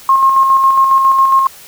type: tone with tremolo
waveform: sine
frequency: 1073 Hz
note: C6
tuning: 43 cents sharp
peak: -5 dBFS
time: 0.09-1.47 s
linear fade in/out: 2 ms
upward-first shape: square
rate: 7.3 Hz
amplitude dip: 35%
effects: white hiss -37 dBFS RMS until 1.67 s